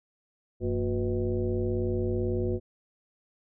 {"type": "tone with frequency modulation", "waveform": "sine", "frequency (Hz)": 230.1, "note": "A#3", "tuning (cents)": -22, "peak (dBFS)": -25, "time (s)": [0.6, 2.6], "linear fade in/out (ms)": 50, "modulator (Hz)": 134, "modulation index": 1.8, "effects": []}